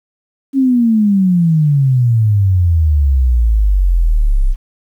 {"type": "exponential sweep", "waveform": "sine", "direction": "down", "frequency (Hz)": [276.3, 31], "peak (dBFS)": -8, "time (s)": [0.53, 4.56], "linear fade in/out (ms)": 50, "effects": ["8-bit"]}